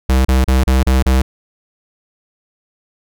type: tone bursts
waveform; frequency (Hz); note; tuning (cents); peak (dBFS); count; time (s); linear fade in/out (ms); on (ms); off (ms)
square; 65; C2; -11; -10; 6; 0.09-1.22; 5; 160; 34
effects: none